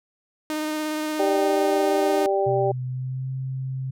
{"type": "tone with vibrato", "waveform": "sawtooth", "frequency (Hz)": 307.3, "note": "D#4", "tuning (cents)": -21, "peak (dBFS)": -21, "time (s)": [0.5, 2.26], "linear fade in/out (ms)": 0, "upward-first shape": "square", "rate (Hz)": 17, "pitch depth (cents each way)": 10}
{"type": "harmonic tone", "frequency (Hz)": 196, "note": "G3", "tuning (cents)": 0, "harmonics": [2, 3, 4], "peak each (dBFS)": [-22, -24, -25], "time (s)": [1.19, 2.72], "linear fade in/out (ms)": 10}
{"type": "tone with pitch glide", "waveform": "sine", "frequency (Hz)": [126.9, 131.68], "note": ["B2", "C3"], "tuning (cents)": [47, 11], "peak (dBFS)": -26, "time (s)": [2.46, 3.91], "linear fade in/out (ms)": 10, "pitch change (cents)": 64, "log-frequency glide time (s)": [2.84, 3.3]}
{"effects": []}